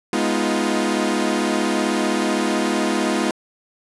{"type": "chord", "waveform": "sawtooth", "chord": "F half-diminished seventh", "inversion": "first", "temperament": "equal with one note detuned", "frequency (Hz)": [207.7, 246.9, 313.5, 349.2], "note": ["Ab3", "Cb4", "Eb4", "F4"], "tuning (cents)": [0, 0, 13, 0], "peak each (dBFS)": -20, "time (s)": [0.13, 3.31], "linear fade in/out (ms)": 2, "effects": ["resampled to 24000 Hz", "8-bit"]}